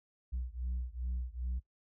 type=beating tone pair; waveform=sine; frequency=60.7 / 63.2 Hz; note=B1 / B1; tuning=-29 / +41 cents; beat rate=2.5 Hz; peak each=-36 / -37 dBFS; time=0.32-1.6 s; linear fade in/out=20 ms; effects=noise-tail reverb RT60 0.1 s tail -18 dB re dry + tanh soft clip ceiling -31 dBFS